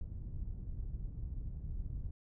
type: low-pass noise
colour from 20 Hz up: pink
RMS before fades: -41 dBFS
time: 0.01-2.11 s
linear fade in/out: 2 ms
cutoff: 100 Hz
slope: 12 dB/octave
effects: none